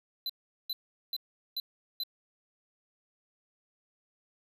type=tone bursts; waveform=square; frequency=4026 Hz; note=B7; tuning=33 cents sharp; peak=-32 dBFS; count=5; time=0.26-2.035 s; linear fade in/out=2 ms; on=35 ms; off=400 ms; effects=none